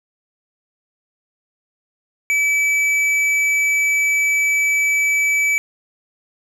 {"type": "tone with tanh clipping", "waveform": "triangle", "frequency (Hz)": 2300, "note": "D7", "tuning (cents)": -37, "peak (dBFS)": -16, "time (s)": [2.3, 5.58], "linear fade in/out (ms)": 0, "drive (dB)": 13, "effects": []}